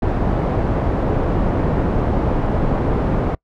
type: low-pass noise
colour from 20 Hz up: pink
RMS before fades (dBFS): -18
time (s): 0.02-3.35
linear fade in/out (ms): 5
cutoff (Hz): 780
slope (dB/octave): 12
effects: noise-tail reverb RT60 0.1 s tail -26 dB re dry